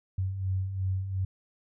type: beating tone pair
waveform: sine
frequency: 92.4 / 95.2 Hz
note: F#2 / F#2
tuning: -2 / +50 cents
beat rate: 2.8 Hz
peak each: -36 / -28 dBFS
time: 0.18-1.25 s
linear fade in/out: 5 ms
effects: none